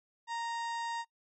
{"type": "harmonic tone with a mistuned harmonic", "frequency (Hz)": 930, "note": "A#5", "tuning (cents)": -4, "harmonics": [1, 2, 3, 4, 5, 6, 7, 8, 9], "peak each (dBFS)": [-35, -43, -52, -48, -52, -59, -56, -57, -63], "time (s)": [0.27, 1.05], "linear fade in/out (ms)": 50, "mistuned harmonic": 5, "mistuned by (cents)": 50, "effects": ["noise-tail reverb RT60 0.1 s tail -22 dB re dry"]}